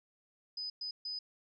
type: tone bursts at uneven times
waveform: sine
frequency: 5000 Hz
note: D#8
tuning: 8 cents sharp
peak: -37 dBFS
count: 3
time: 0.57-0.7 / 0.81-0.91 / 1.05-1.19 s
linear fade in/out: 5 ms
effects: none